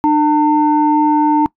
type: tone pair together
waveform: sine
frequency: 300.7 / 900 Hz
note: D4 / A5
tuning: +41 / +39 cents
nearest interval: octave + perfect fifth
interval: 1898 cents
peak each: -11 dBFS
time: 0.04-1.46 s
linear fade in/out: 0 ms
effects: noise-tail reverb RT60 0.1 s tail -22 dB re dry + tanh soft clip ceiling -2 dBFS